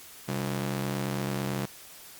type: ring-modulated tone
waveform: sawtooth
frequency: 162.9 Hz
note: E3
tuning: 20 cents flat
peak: -22 dBFS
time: 0.28-1.66 s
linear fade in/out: 10 ms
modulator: 34.5 Hz
effects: white hiss -48 dBFS RMS until 2.19 s + Opus 48 kbps